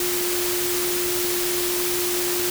sine tone in noise, 355 Hz, F4, 28 cents sharp, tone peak -25 dBFS, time 0-2.5 s, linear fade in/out 2 ms, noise white, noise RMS -25 dBFS, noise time 0-2.5 s, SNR -3 dB, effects none

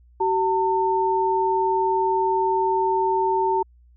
sine tone pair together, 380.2 / 900 Hz, F#4 / A5, +47 / +39 cents, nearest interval octave + minor third, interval 1492 cents, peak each -22 / -20 dBFS, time 0.2-3.63 s, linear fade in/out 10 ms, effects added 60 Hz sine -50 dBFS peak until 3.96 s

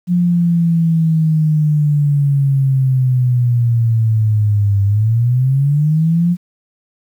sine linear two-way sweep, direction down then up, 178 to 98.8 to 178 Hz, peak -10 dBFS, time 0.07-6.37 s, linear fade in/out 50 ms, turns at 4.84 s, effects 8-bit

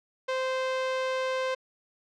sawtooth tone, 520 Hz, C5, 11 cents flat, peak -23 dBFS, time 0.28-1.55 s, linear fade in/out 10 ms, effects low-pass 4000 Hz 12 dB/octave

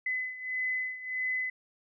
sine beating tone pair, 2019 / 2020.6 Hz, B6 / B6, +38 / +39 cents, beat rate 1.6 Hz, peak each -32 / -36 dBFS, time 0.06-1.5 s, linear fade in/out 5 ms, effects none

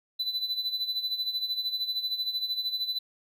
triangle tone with tremolo, 3997 Hz, B7, 20 cents sharp, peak -24 dBFS, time 0.19-2.99 s, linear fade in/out 10 ms, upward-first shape sine, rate 13 Hz, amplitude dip 70%, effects none

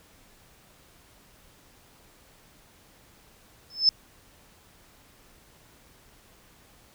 sine tone with exponential growth, 5250 Hz, E8, 8 cents flat, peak -12 dBFS, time 3.7-3.89 s, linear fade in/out 1 ms, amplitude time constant 41 ms, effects pink hiss -57 dBFS RMS until 6.94 s

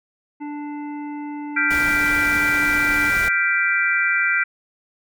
harmonic tone, 293.8 Hz, D4, 1 cent sharp, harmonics 1 / 3 / 5 / 7 / 9, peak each -28 / -35 / -50 / -44 / -53 dBFS, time 0.4-3.11 s, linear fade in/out 20 ms
sine chord, G dominant seventh, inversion third, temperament equal, 1396.9 / 1568 / 1975.5 / 2349 Hz, F6 / G6 / B6 / D7, 0 / 0 / 0 / 0 cents, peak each -22 dBFS, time 1.56-4.44 s, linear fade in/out 10 ms
pink noise, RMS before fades -30 dBFS, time 1.7-3.29 s, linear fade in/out 10 ms
effects none

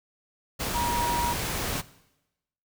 sine tone in noise, 954 Hz, A#5, 40 cents sharp, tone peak -25 dBFS, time 0.74-1.34 s, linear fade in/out 20 ms, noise pink, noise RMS -30 dBFS, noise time 0.59-1.82 s, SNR +2 dB, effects noise-tail reverb RT60 0.9 s tail -18 dB re dry

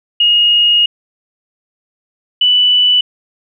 sine tone pair in turn, 2867 / 2974 Hz, F7 / F#7, +45 / +8 cents, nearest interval minor second, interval 63 cents, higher second, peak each -7 dBFS, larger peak neither, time 0.2-0.86 / 2.41-3.01 s, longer first, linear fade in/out 5 ms, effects none

